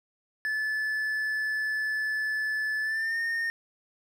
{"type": "tone with pitch glide", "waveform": "triangle", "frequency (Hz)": [1735, 1832.9], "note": ["A6", "A#6"], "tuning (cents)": [-25, -30], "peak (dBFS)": -25, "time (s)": [0.45, 3.5], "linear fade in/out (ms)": 0, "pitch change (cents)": 95, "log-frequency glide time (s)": [2.82, 3.19], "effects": []}